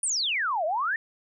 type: exponential two-way sweep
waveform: sine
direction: down then up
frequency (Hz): 9730 to 600 to 1868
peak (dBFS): -24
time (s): 0.03-0.96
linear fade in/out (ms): 2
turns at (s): 0.65
effects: none